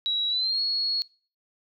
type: tone with pitch glide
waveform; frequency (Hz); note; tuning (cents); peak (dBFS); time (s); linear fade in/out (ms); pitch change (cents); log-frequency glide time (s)
sine; 3882 to 4332; B7 to C#8; -31 to -41; -23; 0.06-1.02; 0; +190; 0.29-0.6
effects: noise-tail reverb RT60 0.4 s tail -24 dB re dry